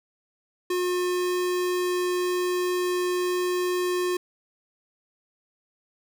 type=tone; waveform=square; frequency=359.9 Hz; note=F#4; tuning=48 cents flat; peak=-24 dBFS; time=0.7-4.17 s; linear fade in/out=5 ms; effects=none